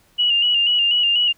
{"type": "tone with vibrato", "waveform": "sine", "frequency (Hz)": 2865, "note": "F7", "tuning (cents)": 44, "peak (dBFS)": -14, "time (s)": [0.18, 1.33], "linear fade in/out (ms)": 20, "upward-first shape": "square", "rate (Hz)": 4.1, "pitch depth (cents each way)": 38, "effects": ["pink hiss -57 dBFS RMS until 1.37 s"]}